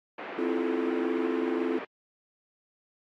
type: band-pass noise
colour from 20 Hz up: pink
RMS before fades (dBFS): -39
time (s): 0.18-1.85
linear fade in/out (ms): 5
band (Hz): 280 to 2400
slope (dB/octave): 24
type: chord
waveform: triangle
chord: F major seventh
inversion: second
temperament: just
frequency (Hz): 261.9 / 327.4 / 349.2 / 436.5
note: C4 / E4 / F4 / A4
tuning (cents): +2 / -12 / 0 / -14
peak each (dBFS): -30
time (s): 0.38-1.79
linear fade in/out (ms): 5
effects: AAC 64 kbps